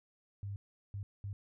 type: tone bursts at uneven times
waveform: sine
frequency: 100 Hz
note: G2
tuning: 35 cents sharp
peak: -38 dBFS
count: 3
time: 0.43-0.56 / 0.94-1.03 / 1.24-1.33 s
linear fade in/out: 0 ms
effects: none